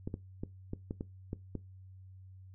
clicks, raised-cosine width 3 ms, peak -24 dBFS, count 8, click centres 0.075 / 0.141 / 0.435 / 0.734 / 0.909 / 1.009 / 1.331 / 1.553 s, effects noise-tail reverb RT60 0.2 s tail -19 dB re dry + added 94 Hz sine -50 dBFS peak until 2.54 s

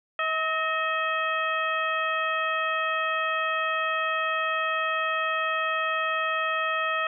harmonic tone with a mistuned harmonic, 640 Hz, D#5, 49 cents sharp, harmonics 1 / 2 / 3 / 4 / 5, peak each -32 / -27 / -30 / -32 / -37 dBFS, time 0.19-7.07 s, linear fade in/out 2 ms, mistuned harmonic 3, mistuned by -59 cents, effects none

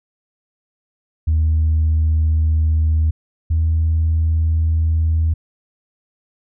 sine tone pair in turn, 78.8 / 80.46 Hz, D#2 / E2, +23 / -41 cents, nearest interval unison, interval 36 cents, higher second, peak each -11 / -12 dBFS, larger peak first, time 1.27-3.11 / 3.5-5.34 s, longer neither, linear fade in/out 10 ms, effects tanh soft clip ceiling -10 dBFS

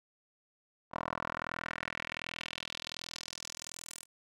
10% pulse tone with band-pass filter sweep, 41.34 Hz, E1, 6 cents sharp, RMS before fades -42 dBFS, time 0.91-4.06 s, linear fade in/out 50 ms, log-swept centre 950 to 9200 Hz, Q 2.1, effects none

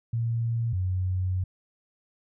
sine tone pair in turn, 115.9 / 92.33 Hz, A#2 / F#2, -10 / -3 cents, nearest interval major third, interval 393 cents, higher first, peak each -24 dBFS, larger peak neither, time 0.13-0.73 / 0.73-1.44 s, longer second, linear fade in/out 5 ms, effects none

